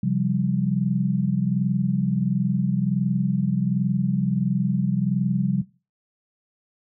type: chord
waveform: sine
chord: C suspended fourth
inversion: none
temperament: equal with one note detuned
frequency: 133.72 / 174.61 / 196 Hz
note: C3 / F3 / G3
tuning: +38 / 0 / 0 cents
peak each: -24 dBFS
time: 0.03-5.62 s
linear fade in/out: 5 ms
effects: noise-tail reverb RT60 0.3 s tail -18 dB re dry